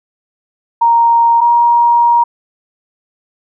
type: tone pair in turn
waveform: sine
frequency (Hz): 932.3 / 945.3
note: A#5 / A#5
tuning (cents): 0 / +24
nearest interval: unison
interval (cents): 24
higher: second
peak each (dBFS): -6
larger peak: neither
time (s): 0.81-1.41 / 1.41-2.24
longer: second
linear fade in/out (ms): 10
effects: none